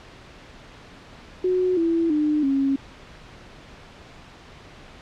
sine tone with pitch steps, 366.8 / 332.5 / 301.4 / 273.2 Hz, F#4 / E4 / D4 / C#4, -15 / +15 / +45 / -25 cents, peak -18 dBFS, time 1.44-2.76 s, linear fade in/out 5 ms, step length 330 ms, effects pink hiss -45 dBFS RMS until 5.01 s + low-pass 4000 Hz 12 dB/octave

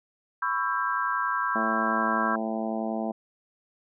sine chord, C# half-diminished seventh, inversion third, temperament just, 997.9 / 1108.7 / 1330.5 / 1596.6 Hz, B5 / C#6 / E6 / G6, +18 / 0 / +16 / +31 cents, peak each -30 dBFS, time 0.42-2.36 s, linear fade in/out 5 ms
harmonic tone, 111 Hz, A2, 16 cents sharp, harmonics 2 / 3 / 4 / 5 / 6 / 7 / 8 / 9, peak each -30 / -36 / -40 / -38 / -33 / -36 / -44 / -46 dBFS, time 1.55-3.12 s, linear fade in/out 10 ms
effects none

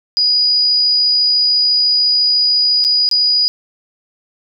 sine tone with dropouts, 4917 Hz, D#8, 21 cents flat, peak -10 dBFS, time 0.17-3.48 s, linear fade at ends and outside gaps 0 ms, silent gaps 2.841-2.848 / 3.09-3.113 s, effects none

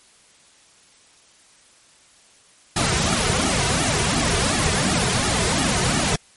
pink noise with flanger, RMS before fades -20 dBFS, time 2.76-6.16 s, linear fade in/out 5 ms, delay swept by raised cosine 1.9 to 3.7 ms, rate 2.8 Hz, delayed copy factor -0.95, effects white hiss -53 dBFS RMS until 6.36 s + MP3 48 kbps

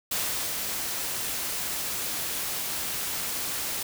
white noise with ADSR envelope, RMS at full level -28 dBFS, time 0.11-3.83 s, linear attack 6 ms, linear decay 380 ms, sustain -3 dB, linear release 5 ms, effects none

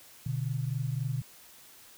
sine tone pair together, 123.31 / 147 Hz, B2 / D3, -2 / +2 cents, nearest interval minor third, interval 304 cents, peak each -31 / -33 dBFS, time 0.26-1.22 s, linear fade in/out 5 ms, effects white hiss -54 dBFS RMS until 1.97 s

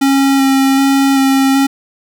square tone with vibrato, 271.5 Hz, C#4, 36 cents flat, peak -9 dBFS, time 0.01-1.67 s, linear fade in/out 10 ms, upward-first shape square, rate 1.3 Hz, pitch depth 12 cents each way, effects none

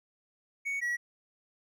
triangle tone pair in turn, 2228 / 1925.7 Hz, C#7 / B6, +8 / -44 cents, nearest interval minor third, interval 252 cents, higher first, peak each -29 / -27 dBFS, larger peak second, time 0.65-0.81 / 0.81-0.97 s, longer neither, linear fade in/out 20 ms, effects none

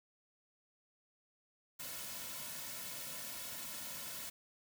white noise with comb filter, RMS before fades -45 dBFS, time 1.79-4.3 s, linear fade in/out 10 ms, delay 2.5 ms, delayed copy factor -0.65, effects none

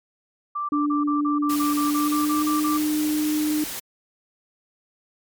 sine tone bursts, 1174.7 Hz, D6, in tune, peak -24 dBFS, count 13, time 0.55-2.778 s, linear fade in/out 10 ms, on 140 ms, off 34 ms
sine tone with pitch glide, 293.7 to 303.5 Hz, D4 to D#4, 0 to -43 cents, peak -20 dBFS, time 0.72-3.64 s, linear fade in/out 2 ms, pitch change +57 cents, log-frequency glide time 1.85-2.47 s
white noise, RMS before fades -32 dBFS, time 1.49-3.8 s, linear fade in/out 10 ms
effects MP3 96 kbps

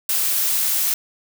blue noise, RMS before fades -20 dBFS, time 0.09-0.94 s, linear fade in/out 2 ms, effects none

